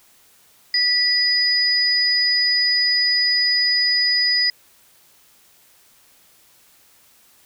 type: tone pair together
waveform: sine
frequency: 1961 / 4955 Hz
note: B6 / D#8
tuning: -13 / -8 cents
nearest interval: octave + major third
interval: 1605 cents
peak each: -22 / -16 dBFS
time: 0.74-4.5 s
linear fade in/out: 2 ms
effects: white hiss -54 dBFS RMS until 7.45 s